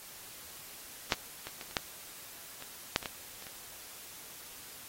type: clicks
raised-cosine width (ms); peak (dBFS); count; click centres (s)
0.2; -8 / -22 / -24 / -30 / -9 / -26 / -7 / -24 / -19 / -30 / -27; 11; 1.122 / 1.47 / 1.612 / 1.711 / 1.768 / 2.624 / 2.961 / 3.028 / 3.058 / 3.424 / 3.468
effects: white hiss -49 dBFS RMS until 4.88 s + AAC 48 kbps